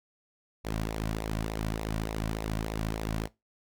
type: tone with flanger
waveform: sawtooth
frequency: 54.1 Hz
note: A1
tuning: 29 cents flat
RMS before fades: -33 dBFS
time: 0.64-3.28 s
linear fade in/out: 20 ms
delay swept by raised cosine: 0.62 to 2.42 ms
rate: 3.4 Hz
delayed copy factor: -0.6
effects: noise-tail reverb RT60 0.2 s tail -20 dB re dry